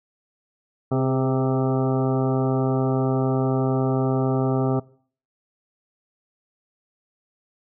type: harmonic tone with a mistuned harmonic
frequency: 131 Hz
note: C3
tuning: 2 cents sharp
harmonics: 1 / 2 / 3 / 4 / 5 / 6 / 7 / 9 / 10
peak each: -22 / -24 / -26 / -32 / -30 / -32 / -39 / -36 / -39 dBFS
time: 0.91-4.8 s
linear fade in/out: 10 ms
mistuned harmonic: 3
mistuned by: +30 cents
effects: noise-tail reverb RT60 0.5 s tail -22 dB re dry